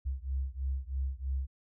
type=beating tone pair; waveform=sine; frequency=65.41 / 68.51 Hz; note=C2 / C#2; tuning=0 / -20 cents; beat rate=3.1 Hz; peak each=-34 / -35 dBFS; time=0.05-1.47 s; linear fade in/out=20 ms; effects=none